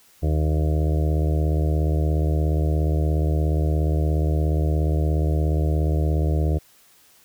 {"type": "harmonic tone", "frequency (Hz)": 77, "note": "D#2", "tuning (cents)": -17, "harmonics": [1, 2, 4, 5, 6, 7, 8, 9], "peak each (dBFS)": [-19, -25, -31, -33, -35, -36, -37, -38], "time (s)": [0.22, 6.59], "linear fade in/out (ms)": 20, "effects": ["white hiss -55 dBFS RMS until 7.24 s"]}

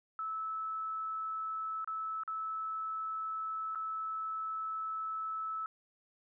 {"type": "tone with dropouts", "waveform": "sine", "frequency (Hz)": 1306, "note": "E6", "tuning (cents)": -17, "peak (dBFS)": -35, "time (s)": [0.19, 5.66], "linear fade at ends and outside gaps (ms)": 1, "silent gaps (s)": [[1.845, 1.875], [2.235, 2.277], [3.749, 3.756]], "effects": []}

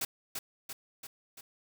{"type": "noise with echo", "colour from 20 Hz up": "white", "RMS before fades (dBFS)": -33, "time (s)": [0.01, 0.05], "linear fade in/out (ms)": 5, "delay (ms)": 340, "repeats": 4, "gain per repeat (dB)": -4, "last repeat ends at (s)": 1.41, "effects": []}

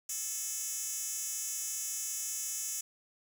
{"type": "tone with high-pass filter", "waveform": "10% pulse", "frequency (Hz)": 434.6, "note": "A4", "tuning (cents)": -21, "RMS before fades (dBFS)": -37, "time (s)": [0.09, 2.81], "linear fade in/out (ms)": 5, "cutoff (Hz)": 7400, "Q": 2.3, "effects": []}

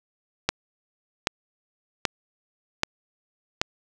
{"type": "click train", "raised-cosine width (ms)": 0.2, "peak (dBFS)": -3, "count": 5, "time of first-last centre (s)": [0.49, 3.615], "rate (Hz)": 1.28, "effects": []}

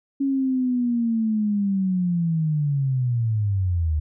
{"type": "linear sweep", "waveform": "sine", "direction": "down", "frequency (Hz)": [277.2, 74.1], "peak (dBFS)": -19, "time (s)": [0.2, 4], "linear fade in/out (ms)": 10, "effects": []}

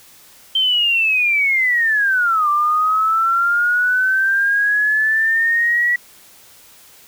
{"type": "linear two-way sweep", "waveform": "sine", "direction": "down then up", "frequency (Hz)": [3136, 1174.7, 1943], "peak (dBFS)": -13, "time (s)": [0.55, 5.96], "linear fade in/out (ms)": 5, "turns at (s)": 2.49, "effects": ["white hiss -46 dBFS RMS until 7.07 s"]}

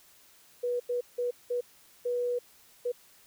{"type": "tone bursts at uneven times", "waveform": "sine", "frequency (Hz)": 487.7, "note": "B4", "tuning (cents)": -22, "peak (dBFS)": -27, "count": 6, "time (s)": [[0.63, 0.8], [0.89, 1.01], [1.18, 1.31], [1.5, 1.61], [2.05, 2.39], [2.85, 2.92]], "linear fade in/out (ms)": 10, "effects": ["white hiss -59 dBFS RMS until 3.26 s"]}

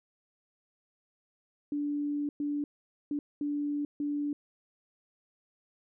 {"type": "tone bursts at uneven times", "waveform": "sine", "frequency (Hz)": 291.1, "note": "D4", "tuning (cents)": -15, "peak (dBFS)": -29, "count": 5, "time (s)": [[1.72, 2.29], [2.4, 2.64], [3.11, 3.19], [3.41, 3.85], [4, 4.33]], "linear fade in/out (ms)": 2, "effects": []}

